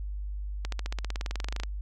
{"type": "accelerating click train", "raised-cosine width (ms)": 0.2, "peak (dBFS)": -17, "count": 20, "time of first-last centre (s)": [0.65, 1.635], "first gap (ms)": 73, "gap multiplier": 0.96, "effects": ["added 50 Hz sine -32 dBFS peak until 1.81 s"]}